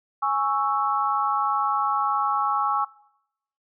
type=chord; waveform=sine; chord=C# minor; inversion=second; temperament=equal; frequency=830.6 / 1108.7 / 1318.5 Hz; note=G#5 / C#6 / E6; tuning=0 / 0 / 0 cents; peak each=-25 / -24 / -26 dBFS; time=0.22-2.85 s; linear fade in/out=10 ms; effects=noise-tail reverb RT60 0.8 s tail -22 dB re dry